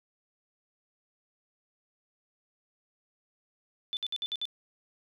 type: tone bursts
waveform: sine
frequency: 3509 Hz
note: A7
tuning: 5 cents flat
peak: -30 dBFS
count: 6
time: 3.93-4.454 s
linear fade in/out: 0 ms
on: 39 ms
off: 58 ms
effects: none